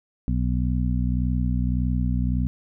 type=harmonic tone; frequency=61.74 Hz; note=B1; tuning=in tune; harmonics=1 / 2 / 3 / 4; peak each=-23 / -26 / -28 / -29 dBFS; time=0.28-2.47 s; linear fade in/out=0 ms; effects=none